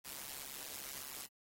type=noise with amplitude modulation; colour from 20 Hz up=white; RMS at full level=-43 dBFS; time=0.04-1.27 s; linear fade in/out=20 ms; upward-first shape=sine; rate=138 Hz; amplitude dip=90%; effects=AAC 48 kbps